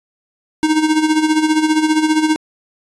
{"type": "tone with tremolo", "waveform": "square", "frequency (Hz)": 311.1, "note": "D#4", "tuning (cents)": 0, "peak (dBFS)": -10, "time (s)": [0.63, 2.36], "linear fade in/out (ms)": 0, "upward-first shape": "sine", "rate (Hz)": 15, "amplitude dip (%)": 65, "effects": ["resampled to 22050 Hz"]}